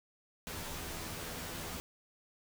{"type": "noise with comb filter", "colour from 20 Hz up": "pink", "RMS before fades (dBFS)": -42, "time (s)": [0.47, 1.8], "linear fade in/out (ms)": 0, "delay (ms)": 12, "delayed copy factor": 0.7, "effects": []}